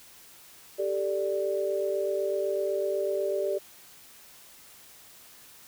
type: chord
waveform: sine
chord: G suspended second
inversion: none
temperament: equal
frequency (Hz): 392 / 440 / 587.3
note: G4 / A4 / D5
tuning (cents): 0 / 0 / 0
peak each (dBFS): -29 / -34 / -29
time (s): 0.78-3.59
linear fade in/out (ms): 20
effects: white hiss -52 dBFS RMS until 5.67 s